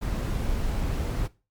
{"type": "noise", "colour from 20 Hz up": "brown", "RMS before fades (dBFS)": -27, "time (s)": [0.01, 1.28], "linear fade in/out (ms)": 20, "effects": ["noise-tail reverb RT60 0.3 s tail -19 dB re dry", "MP3 96 kbps"]}